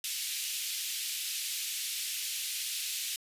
pink high-pass noise, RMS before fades -35 dBFS, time 0.04-3.16 s, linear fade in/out 2 ms, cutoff 2700 Hz, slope 24 dB/octave, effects resampled to 32000 Hz

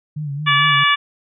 sine tone with vibrato, 145.9 Hz, D3, 11 cents flat, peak -22 dBFS, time 0.16-0.84 s, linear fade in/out 10 ms, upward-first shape sine, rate 4.5 Hz, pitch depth 81 cents each way
harmonic tone, 577 Hz, D5, 31 cents flat, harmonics 2 / 3 / 4 / 5 / 6, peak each -16 / -18 / -19 / -20 / -21 dBFS, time 0.46-0.96 s, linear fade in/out 20 ms
effects none

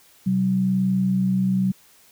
sine tone pair together, 128 / 188.92 Hz, C3 / F#3, -38 / +36 cents, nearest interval perfect fifth, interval 674 cents, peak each -27 / -18 dBFS, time 0.26-1.72 s, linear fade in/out 10 ms, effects white hiss -54 dBFS RMS until 2.11 s

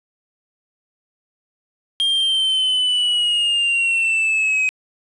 triangle linear sweep, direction down, 3218 to 2522 Hz, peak -14 dBFS, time 2-4.69 s, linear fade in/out 0 ms, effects resampled to 24000 Hz + 8-bit

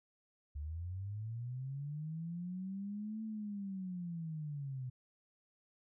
sine linear two-way sweep, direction up then down, 70.5 to 221.4 to 124.8 Hz, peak -39 dBFS, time 0.55-4.9 s, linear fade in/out 10 ms, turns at 3.23 s, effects none

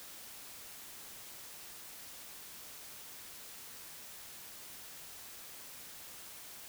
silence, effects white hiss -50 dBFS RMS until 6.68 s

